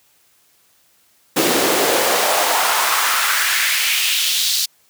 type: noise with high-pass filter sweep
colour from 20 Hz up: pink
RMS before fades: -17 dBFS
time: 1.36-4.66 s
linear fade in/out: 10 ms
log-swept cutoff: 290 to 4500 Hz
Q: 2.1
effects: white hiss -57 dBFS RMS until 4.89 s + high-pass 60 Hz 12 dB/octave